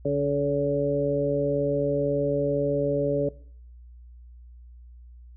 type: harmonic tone with a mistuned harmonic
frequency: 142.2 Hz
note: C#3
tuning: 45 cents sharp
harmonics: 1 / 2 / 3 / 4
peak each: -29 / -29 / -27 / -26 dBFS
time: 0.05-3.29 s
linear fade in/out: 5 ms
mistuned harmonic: 3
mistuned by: +16 cents
effects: noise-tail reverb RT60 0.6 s tail -21 dB re dry + added 60 Hz sine -44 dBFS peak until 5.36 s